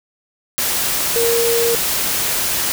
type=tone in noise; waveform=sine; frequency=466.1 Hz; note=A#4; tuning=in tune; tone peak=-15 dBFS; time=1.16-1.75 s; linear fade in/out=0 ms; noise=white; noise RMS=-19 dBFS; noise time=0.58-2.72 s; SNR=+1 dB; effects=none